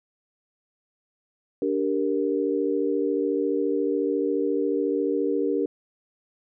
sine chord, G minor, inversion second, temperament equal with one note detuned, 290.8 / 392 / 466.2 Hz, D4 / G4 / Bb4, -17 / 0 / 0 cents, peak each -26 dBFS, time 1.62-5.66 s, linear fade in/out 2 ms, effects none

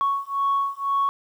sine beating tone pair, 1108.7 / 1110.7 Hz, C#6 / C#6, 0 / +3 cents, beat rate 2 Hz, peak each -23 dBFS, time 0.01-1.09 s, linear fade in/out 0 ms, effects tanh soft clip ceiling -15 dBFS + 9-bit

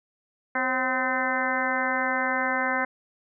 harmonic tone with a mistuned harmonic, 256.8 Hz, C4, 32 cents flat, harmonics 1 / 2 / 3 / 4 / 5 / 6 / 7 / 8, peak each -33 / -32 / -31 / -31 / -34 / -29 / -31 / -32 dBFS, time 0.55-2.85 s, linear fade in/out 5 ms, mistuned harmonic 2, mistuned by +64 cents, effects none

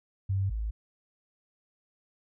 sine tone pair in turn, 97 / 54.03 Hz, G2 / A1, -18 / -31 cents, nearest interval minor seventh, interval 1013 cents, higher first, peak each -25 / -29 dBFS, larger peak first, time 0.29-0.5 / 0.5-0.71 s, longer neither, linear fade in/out 10 ms, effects none

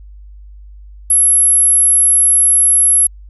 sine tone, 11170 Hz, F9, 1 cent flat, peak -7 dBFS, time 1.1-3.07 s, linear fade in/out 5 ms, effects added 50 Hz sine -33 dBFS peak until 3.29 s

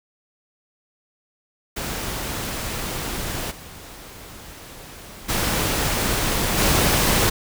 pink noise with level steps, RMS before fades -28 / -40 / -22 / -18 dBFS, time 1.76-7.3 s, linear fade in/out 10 ms, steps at 3.5 / 5.28 / 6.57 s, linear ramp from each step 20 ms, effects none

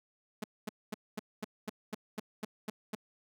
sawtooth tone bursts, 214 Hz, A3, 48 cents flat, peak -31 dBFS, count 11, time 0.42-2.951 s, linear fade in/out 5 ms, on 21 ms, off 230 ms, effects none

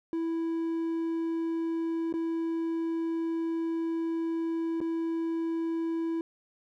triangle tone with dropouts, 329.6 Hz, E4, in tune, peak -26 dBFS, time 0.13-6.21 s, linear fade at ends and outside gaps 1 ms, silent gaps 2.126-2.139 / 4.804-4.813 s, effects none

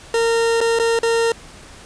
40% pulse tone with dropouts, 460 Hz, A#4, 23 cents flat, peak -14 dBFS, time 0.14-1.32 s, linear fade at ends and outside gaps 2 ms, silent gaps 0.606-0.612 / 0.789-0.797 / 0.99-1.031 s, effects pink hiss -41 dBFS RMS until 1.85 s + resampled to 22050 Hz

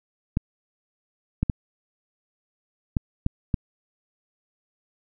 clicks, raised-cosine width 5 ms, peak -9 dBFS, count 6, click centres 0.371 / 1.43 / 1.498 / 2.968 / 3.264 / 3.542 s, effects none

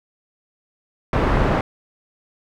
pink low-pass noise, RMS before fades -18 dBFS, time 1.13-1.61 s, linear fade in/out 2 ms, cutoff 1400 Hz, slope 12 dB/octave, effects none

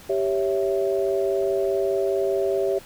sine chord, C# diminished, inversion second, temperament equal, 392 / 554.4 / 659.3 Hz, G4 / C#5 / E5, 0 / 0 / 0 cents, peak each -22 / -26 / -27 dBFS, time 0.09-2.79 s, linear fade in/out 10 ms, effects pink hiss -46 dBFS RMS until 2.85 s

